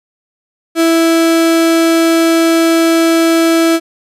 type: tone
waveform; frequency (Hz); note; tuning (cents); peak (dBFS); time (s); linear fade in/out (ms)
35% pulse; 329.6; E4; 0; -6; 0.75-3.8; 50
effects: resampled to 32000 Hz